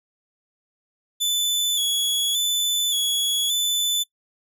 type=tone with vibrato; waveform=sawtooth; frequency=3432 Hz; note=A7; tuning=44 cents flat; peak=-17 dBFS; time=1.2-4.04 s; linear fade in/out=20 ms; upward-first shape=square; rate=0.87 Hz; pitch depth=37 cents each way; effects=noise-tail reverb RT60 0.1 s tail -22 dB re dry